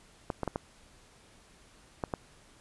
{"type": "clicks", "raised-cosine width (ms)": 1, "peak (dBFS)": -17, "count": 6, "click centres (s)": [0.302, 0.433, 0.477, 0.559, 2.038, 2.138], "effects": ["pink hiss -59 dBFS RMS until 2.6 s", "resampled to 24000 Hz"]}